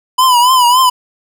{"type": "tone with vibrato", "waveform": "square", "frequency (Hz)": 998, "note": "B5", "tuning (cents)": 18, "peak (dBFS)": -7, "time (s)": [0.18, 0.9], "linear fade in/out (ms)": 10, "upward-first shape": "triangle", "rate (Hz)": 3.6, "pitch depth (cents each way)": 96, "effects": []}